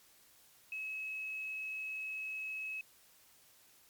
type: tone with quantisation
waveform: sine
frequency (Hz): 2573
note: E7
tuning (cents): -43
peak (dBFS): -38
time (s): 0.72-2.81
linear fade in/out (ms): 2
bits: 11
effects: white hiss -64 dBFS RMS until 3.89 s + MP3 96 kbps